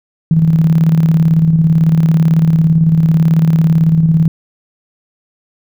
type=tone with tremolo; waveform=sine; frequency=161.6 Hz; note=E3; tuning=34 cents flat; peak=-5 dBFS; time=0.31-4.28 s; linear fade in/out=2 ms; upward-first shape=square; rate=18 Hz; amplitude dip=45%; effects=none